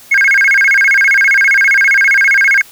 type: tone with vibrato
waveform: sine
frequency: 1864.7 Hz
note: A#6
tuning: in tune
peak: -4 dBFS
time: 0.11-2.62 s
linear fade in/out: 10 ms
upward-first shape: square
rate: 15 Hz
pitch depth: 270 cents each way
effects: tanh soft clip ceiling -4 dBFS + white hiss -39 dBFS RMS until 2.71 s